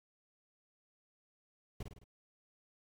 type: noise with echo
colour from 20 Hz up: brown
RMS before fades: -41 dBFS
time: 1.8-1.83 s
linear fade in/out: 5 ms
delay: 53 ms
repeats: 4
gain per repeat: -5 dB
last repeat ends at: 2.042 s
effects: none